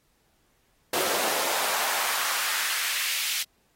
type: noise with high-pass filter sweep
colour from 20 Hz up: pink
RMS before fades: -28 dBFS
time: 0.93-3.43 s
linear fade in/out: 5 ms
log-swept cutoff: 400 to 2900 Hz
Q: 1.3
effects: pink hiss -68 dBFS RMS until 3.75 s + AAC 48 kbps